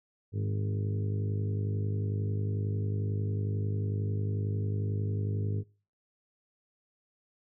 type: harmonic tone with a mistuned harmonic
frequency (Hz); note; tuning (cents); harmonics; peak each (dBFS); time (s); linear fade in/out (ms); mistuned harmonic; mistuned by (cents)
51.1; G#1; -27; 2 / 3 / 4 / 5 / 6 / 7 / 8 / 9; -29 / -39 / -44 / -44 / -47 / -50 / -44 / -48; 0.32-5.64; 50; 4; -33
effects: noise-tail reverb RT60 0.4 s tail -25 dB re dry